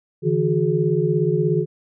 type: tone cluster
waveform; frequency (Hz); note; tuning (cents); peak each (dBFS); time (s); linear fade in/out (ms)
sine; 147.7 / 164.6 / 366.6 / 422.7; D3 / E3 / F#4 / G#4; +10 / -2 / -16 / +31; -22; 0.22-1.66; 50
effects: none